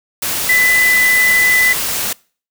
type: tone in noise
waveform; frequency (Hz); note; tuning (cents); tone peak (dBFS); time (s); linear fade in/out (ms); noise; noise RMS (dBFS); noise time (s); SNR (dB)
sine; 2000; B6; +21; -9; 0.49-1.73; 5; white; -19; 0.22-2.13; +7
effects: noise-tail reverb RT60 0.4 s tail -24 dB re dry